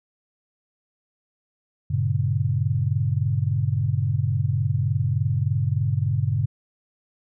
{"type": "chord", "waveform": "sine", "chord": "G diminished", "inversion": "none", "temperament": "just", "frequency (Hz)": [98, 117.6, 141.12], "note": ["G2", "Bb2", "Db3"], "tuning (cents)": [0, 16, 31], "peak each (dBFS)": -24, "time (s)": [1.9, 6.46], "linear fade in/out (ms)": 10, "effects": []}